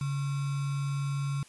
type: tone with sample-and-hold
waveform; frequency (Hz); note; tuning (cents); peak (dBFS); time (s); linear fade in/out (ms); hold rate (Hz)
sine; 140; C#3; +18; -28; 0.01-1.43; 2; 1225
effects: white hiss -56 dBFS RMS until 1.48 s + resampled to 24000 Hz